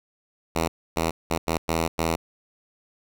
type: tone bursts at uneven times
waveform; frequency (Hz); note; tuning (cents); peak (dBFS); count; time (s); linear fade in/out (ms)
5% pulse; 82; E2; -9; -11; 6; 0.55-0.68 / 0.96-1.11 / 1.3-1.38 / 1.47-1.58 / 1.68-1.88 / 1.98-2.16; 10
effects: none